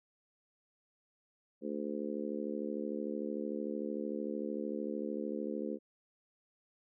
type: harmonic tone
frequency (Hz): 73.3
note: D2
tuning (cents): -3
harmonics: 3 / 4 / 5 / 6 / 7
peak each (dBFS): -40 / -41 / -42 / -43 / -43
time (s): 1.61-5.79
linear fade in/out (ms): 50
effects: none